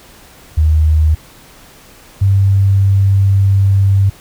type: tone pair in turn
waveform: sine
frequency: 77.78 / 98 Hz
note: D#2 / G2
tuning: 0 / 0 cents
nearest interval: major third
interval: 400 cents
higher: second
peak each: -7 dBFS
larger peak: neither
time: 0.57-1.15 / 2.21-4.1 s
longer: second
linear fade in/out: 10 ms
effects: pink hiss -41 dBFS RMS until 4.2 s